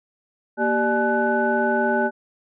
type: tone cluster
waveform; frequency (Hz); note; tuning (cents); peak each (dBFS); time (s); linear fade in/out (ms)
sine; 235.7 / 388 / 596 / 853 / 1493; A#3 / G4 / D5 / G#5 / F#6; +19 / -18 / +25 / +46 / +15; -24; 0.57-2.11; 50
effects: tanh soft clip ceiling -6 dBFS